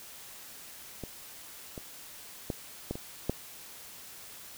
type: clicks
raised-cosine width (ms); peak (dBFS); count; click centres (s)
2; -24 / -26 / -18 / -19 / -25 / -14; 6; 1.037 / 1.778 / 2.502 / 2.91 / 2.955 / 3.296
effects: white hiss -48 dBFS RMS until 4.57 s